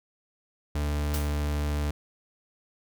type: tone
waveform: 40% pulse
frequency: 73.6 Hz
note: D2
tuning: 4 cents sharp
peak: -25 dBFS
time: 0.75-1.91 s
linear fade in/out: 5 ms
type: noise with exponential decay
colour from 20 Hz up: white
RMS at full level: -33 dBFS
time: 1.14-1.41 s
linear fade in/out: 0 ms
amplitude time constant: 58 ms
effects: none